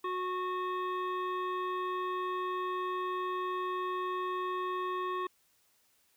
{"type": "harmonic tone", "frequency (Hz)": 366.4, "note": "F#4", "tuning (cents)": -17, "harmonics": [1, 3, 5, 7, 9, 10], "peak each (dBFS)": [-36, -34, -46, -51, -55, -55], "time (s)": [0.04, 5.27], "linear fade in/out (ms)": 5, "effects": ["white hiss -70 dBFS RMS until 6.16 s"]}